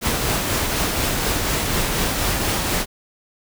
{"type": "noise with tremolo", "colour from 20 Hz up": "pink", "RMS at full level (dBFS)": -20, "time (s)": [0.01, 2.86], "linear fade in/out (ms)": 50, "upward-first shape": "triangle", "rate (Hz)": 4.1, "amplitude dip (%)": 30, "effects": []}